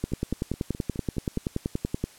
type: two click trains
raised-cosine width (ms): 3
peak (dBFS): -13 / -22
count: 22 / 7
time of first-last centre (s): 0.04-2.04 / 0.12-1.378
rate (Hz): 10.5 / 4.77
effects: white hiss -52 dBFS RMS until 2.18 s + low-pass 11000 Hz 12 dB/octave